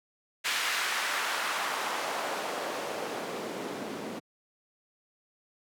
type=noise with band-pass filter sweep; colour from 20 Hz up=white; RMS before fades=-33 dBFS; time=0.44-4.2 s; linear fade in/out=20 ms; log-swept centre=2000 to 240 Hz; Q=1.1; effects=high-pass 150 Hz 12 dB/octave